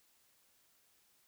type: silence
effects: white hiss -71 dBFS RMS until 1.27 s